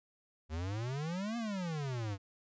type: exponential two-way sweep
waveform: square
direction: up then down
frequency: 75.1 to 240 to 95.1 Hz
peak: -36 dBFS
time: 0.49-2.18 s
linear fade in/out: 50 ms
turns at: 1.37 s
effects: resampled to 16000 Hz